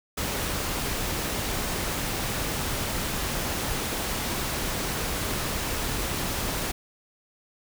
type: noise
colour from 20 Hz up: pink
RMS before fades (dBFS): -29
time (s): 0.17-6.72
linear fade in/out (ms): 10
effects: none